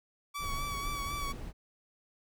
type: tone with vibrato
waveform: sawtooth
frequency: 1141 Hz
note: C#6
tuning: 50 cents sharp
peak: -32 dBFS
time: 0.34-1.33 s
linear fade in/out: 20 ms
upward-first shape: sine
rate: 4 Hz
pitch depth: 32 cents each way
type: noise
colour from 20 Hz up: brown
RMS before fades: -39 dBFS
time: 0.38-1.53 s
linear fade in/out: 50 ms
effects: none